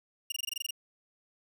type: tone bursts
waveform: sawtooth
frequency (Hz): 2825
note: F7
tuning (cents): +19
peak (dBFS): -28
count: 10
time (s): 0.3-0.708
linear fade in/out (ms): 5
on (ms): 21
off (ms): 22
effects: none